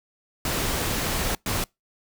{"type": "noise bursts at uneven times", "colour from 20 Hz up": "pink", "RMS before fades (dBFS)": -26, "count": 2, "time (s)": [[0.45, 1.35], [1.46, 1.64]], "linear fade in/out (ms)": 2, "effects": ["noise-tail reverb RT60 0.2 s tail -26 dB re dry"]}